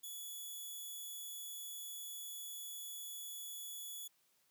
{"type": "tone", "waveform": "5% pulse", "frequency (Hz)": 3412, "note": "G#7", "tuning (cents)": 46, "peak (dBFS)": -37, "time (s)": [0.03, 4.08], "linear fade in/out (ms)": 10, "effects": ["white hiss -75 dBFS RMS until 4.5 s", "high-pass 100 Hz 12 dB/octave"]}